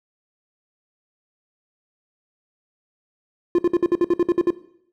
triangle tone bursts, 349.2 Hz, F4, in tune, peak -11 dBFS, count 11, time 3.55-4.505 s, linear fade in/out 2 ms, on 35 ms, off 57 ms, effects noise-tail reverb RT60 0.7 s tail -17 dB re dry

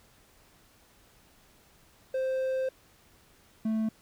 triangle tone pair in turn, 523.3 / 220 Hz, C5 / A3, 0 / 0 cents, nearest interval octave + minor third, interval 1500 cents, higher first, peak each -25 / -24 dBFS, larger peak second, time 2.14-2.69 / 3.65-3.89 s, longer first, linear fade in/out 5 ms, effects pink hiss -61 dBFS RMS until 4.01 s

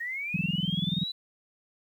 sine linear sweep, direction up, 1840 to 3999 Hz, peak -31 dBFS, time 0-1.12 s, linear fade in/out 10 ms
sine tone bursts, 174.61 Hz, F3, in tune, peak -23 dBFS, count 15, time 0.34-1.037 s, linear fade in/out 5 ms, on 25 ms, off 23 ms
effects 10-bit

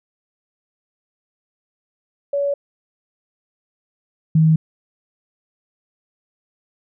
sine tone pair in turn, 566 / 158.83 Hz, C#5 / D#3, +36 / +36 cents, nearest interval octave + minor seventh, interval 2200 cents, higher first, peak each -17 / -10 dBFS, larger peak second, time 2.33-2.54 / 4.35-4.56 s, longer neither, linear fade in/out 5 ms, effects none

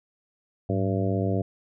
harmonic tone with a mistuned harmonic, 96.1 Hz, G2, 34 cents flat, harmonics 1 / 2 / 3 / 4 / 5 / 6 / 7, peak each -26 / -29 / -31 / -32 / -33 / -34 / -34 dBFS, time 0.69-1.42 s, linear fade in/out 5 ms, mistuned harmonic 1, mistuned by +130 cents, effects none

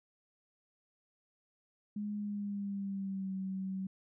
sine tone with pitch glide, 207.7 to 190.46 Hz, G#3 to G3, 0 to -50 cents, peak -35 dBFS, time 1.96-3.87 s, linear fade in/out 5 ms, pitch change -150 cents, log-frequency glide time 2.16-3.33 s, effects none

